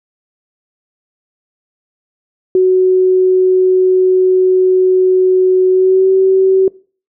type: tone with pitch glide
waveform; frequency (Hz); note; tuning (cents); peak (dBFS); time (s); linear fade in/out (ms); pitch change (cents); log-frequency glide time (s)
sine; 371.4 to 380.5; F#4 to F#4; +7 to +48; -6; 2.55-6.68; 2; +41; 5.7-6.1
effects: noise-tail reverb RT60 0.4 s tail -23 dB re dry